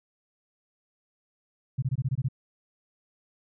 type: tone bursts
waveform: sine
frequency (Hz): 130.81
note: C3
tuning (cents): 0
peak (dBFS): -23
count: 8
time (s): 1.78-2.286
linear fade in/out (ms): 10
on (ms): 44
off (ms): 22
effects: none